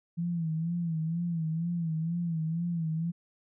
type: tone with vibrato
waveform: sine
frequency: 165.8 Hz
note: E3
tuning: 10 cents sharp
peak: -28 dBFS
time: 0.17-3.12 s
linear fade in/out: 20 ms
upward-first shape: sine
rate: 2.1 Hz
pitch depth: 81 cents each way
effects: none